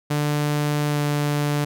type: tone with pitch glide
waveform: sawtooth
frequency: 147.8 to 146.52 Hz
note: D3 to D3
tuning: +11 to -4 cents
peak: -16 dBFS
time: 0.1-1.65 s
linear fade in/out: 10 ms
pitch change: -15 cents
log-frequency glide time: 0.89-1 s
effects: none